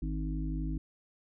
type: harmonic tone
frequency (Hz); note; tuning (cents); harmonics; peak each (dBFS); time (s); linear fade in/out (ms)
51.91; G#1; 0; 1 / 3 / 5 / 6; -33 / -38 / -40 / -41; 0.02-0.78; 5
effects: none

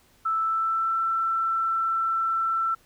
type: tone with pitch glide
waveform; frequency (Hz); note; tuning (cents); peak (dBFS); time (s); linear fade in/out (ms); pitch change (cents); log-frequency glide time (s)
sine; 1318.5 to 1337.7; E6 to E6; 0 to +25; -22; 0.25-2.75; 10; +25; 0.4-0.97
effects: pink hiss -60 dBFS RMS until 2.85 s

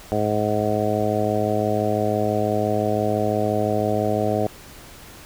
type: harmonic tone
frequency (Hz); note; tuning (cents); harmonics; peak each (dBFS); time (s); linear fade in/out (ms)
105.9; G#2; +34; 1 / 2 / 3 / 4 / 5 / 6 / 7; -27 / -27 / -28 / -26 / -27 / -25 / -27; 0.12-4.47; 0
effects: pink hiss -43 dBFS RMS until 5.25 s

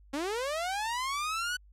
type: linear sweep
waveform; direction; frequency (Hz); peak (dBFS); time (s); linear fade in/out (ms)
sawtooth; up; 264.2 to 1500; -27; 0.13-1.57; 10
effects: added 50 Hz sine -54 dBFS peak until 1.72 s + low-pass 10000 Hz 12 dB/octave

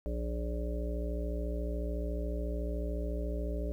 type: harmonic tone with a mistuned harmonic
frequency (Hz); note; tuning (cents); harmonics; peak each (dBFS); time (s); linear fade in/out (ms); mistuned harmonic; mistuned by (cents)
59.4; A#1; +33; 1 / 3 / 5 / 7 / 9 / 10; -33 / -43 / -43 / -43 / -46 / -43; 0.06-3.72; 0; 10; -16
effects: 11-bit

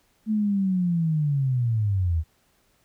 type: linear sweep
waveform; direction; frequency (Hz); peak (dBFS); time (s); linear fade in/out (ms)
sine; down; 220 to 76.5; -20; 0.26-2.24; 50
effects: pink hiss -65 dBFS RMS until 2.84 s

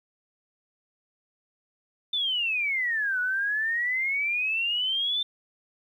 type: exponential two-way sweep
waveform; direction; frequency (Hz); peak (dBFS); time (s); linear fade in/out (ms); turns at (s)
sine; down then up; 3581 to 1462 to 3581; -24; 2.13-5.23; 5; 3.2
effects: 10-bit

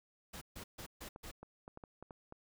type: noise bursts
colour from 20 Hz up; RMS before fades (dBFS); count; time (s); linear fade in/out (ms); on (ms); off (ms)
pink; -48; 5; 0.33-1.315; 10; 85; 140
type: clicks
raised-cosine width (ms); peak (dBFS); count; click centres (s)
1; -35; 8; 1.161 / 1.43 / 1.679 / 1.774 / 1.838 / 2.026 / 2.108 / 2.324
effects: none

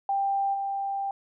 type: tone with level steps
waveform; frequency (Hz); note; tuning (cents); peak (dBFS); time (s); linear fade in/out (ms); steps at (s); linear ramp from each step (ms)
sine; 790; G5; +13; -23 / -27; 0.09-1.11; 2; 0.53; 20
effects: none

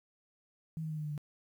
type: tone with pitch steps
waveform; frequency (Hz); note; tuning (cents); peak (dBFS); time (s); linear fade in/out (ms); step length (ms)
sine; 160.2 / 157.54 / 154.92 / 152.35 / 149.82 / 147.33; E3 / D#3 / D#3 / D#3 / D3 / D3; -49 / +22 / -7 / -36 / +35 / +6; -35; 0.77-1.178; 0; 68
effects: 11-bit

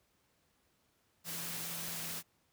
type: tone in noise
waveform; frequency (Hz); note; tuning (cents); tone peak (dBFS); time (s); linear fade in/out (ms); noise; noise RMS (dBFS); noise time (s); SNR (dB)
sine; 168; E3; +33; -50; 1.24-2.23; 50; white; -41; 1.24-2.23; -12
effects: pink hiss -74 dBFS RMS until 2.52 s + high-pass 60 Hz 12 dB/octave

